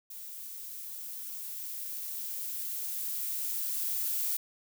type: noise with level ramp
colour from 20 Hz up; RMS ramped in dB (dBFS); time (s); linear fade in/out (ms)
violet; -44 to -31; 0.1-4.37; 5
effects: none